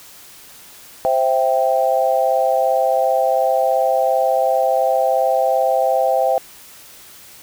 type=chord; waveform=sine; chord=C major; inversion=none; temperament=equal with one note detuned; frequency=523.3 / 661.2 / 784 Hz; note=C5 / E5 / G5; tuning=0 / +5 / 0 cents; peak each=-18 dBFS; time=1.05-6.38 s; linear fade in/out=0 ms; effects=white hiss -42 dBFS RMS until 7.42 s